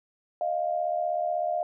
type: tone pair together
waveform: sine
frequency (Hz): 622.3 / 698.5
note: D#5 / F5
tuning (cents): 0 / 0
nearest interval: major second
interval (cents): 200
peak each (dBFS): -29 / -27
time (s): 0.41-1.63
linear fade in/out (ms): 2
effects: none